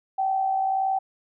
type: tone with amplitude modulation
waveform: sine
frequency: 770 Hz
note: G5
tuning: 31 cents flat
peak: -19 dBFS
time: 0.18-0.99 s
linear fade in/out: 10 ms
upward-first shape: sine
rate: 61.4 Hz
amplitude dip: 45%
effects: none